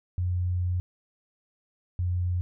sine tone pair in turn, 89.6 / 89.23 Hz, F2 / F2, +45 / +38 cents, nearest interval unison, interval 7 cents, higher first, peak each -24 / -24 dBFS, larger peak neither, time 0.18-0.8 / 1.99-2.41 s, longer first, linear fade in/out 0 ms, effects none

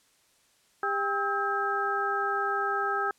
harmonic tone with a mistuned harmonic, 399.2 Hz, G4, 32 cents sharp, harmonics 1 / 2 / 3 / 4, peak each -33 / -32 / -29 / -32 dBFS, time 0.83-3.11 s, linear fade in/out 2 ms, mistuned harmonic 3, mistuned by +130 cents, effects white hiss -65 dBFS RMS until 3.18 s + low-pass 10000 Hz 12 dB/octave

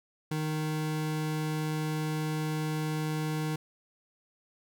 square tone pair together, 154.82 / 310 Hz, D#3 / D#4, -8 / -6 cents, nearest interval octave, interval 1202 cents, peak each -31 / -37 dBFS, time 0.31-3.56 s, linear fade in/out 5 ms, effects none

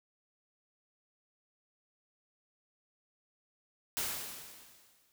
white noise with exponential decay, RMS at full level -33 dBFS, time 3.97-5.12 s, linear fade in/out 0 ms, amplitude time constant 250 ms, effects none

